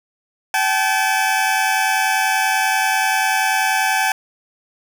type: tone pair together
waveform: 20% pulse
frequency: 769.7 / 860 Hz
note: G5 / A5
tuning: -32 / -40 cents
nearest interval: major second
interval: 192 cents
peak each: -13 / -14 dBFS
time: 0.54-4.12 s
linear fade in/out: 2 ms
effects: none